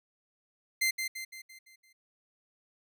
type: tone with echo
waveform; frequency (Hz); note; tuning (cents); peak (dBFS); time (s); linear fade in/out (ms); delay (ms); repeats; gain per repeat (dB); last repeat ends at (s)
sawtooth; 2081; C7; -10; -22; 0.81-0.91; 10; 170; 6; -6; 1.93
effects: none